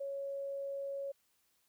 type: tone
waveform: sine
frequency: 554.4 Hz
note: C#5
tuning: in tune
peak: -37 dBFS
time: 0-1.12 s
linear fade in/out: 10 ms
effects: white hiss -75 dBFS RMS until 1.68 s